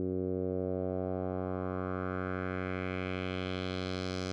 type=tone with low-pass filter sweep; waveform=10% pulse; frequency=92.5 Hz; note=F#2; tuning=in tune; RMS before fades=-35 dBFS; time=0-4.32 s; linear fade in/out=0 ms; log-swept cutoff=360 to 5500 Hz; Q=2.2; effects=none